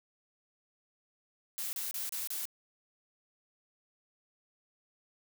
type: noise bursts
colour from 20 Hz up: blue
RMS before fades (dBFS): -37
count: 5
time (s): 1.58-2.454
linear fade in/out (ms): 0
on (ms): 150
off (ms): 31
effects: none